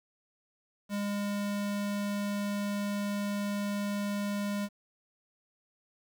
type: tone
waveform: square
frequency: 203.5 Hz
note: G#3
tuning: 35 cents flat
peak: -31 dBFS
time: 0.89-4.69 s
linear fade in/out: 50 ms
effects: 10-bit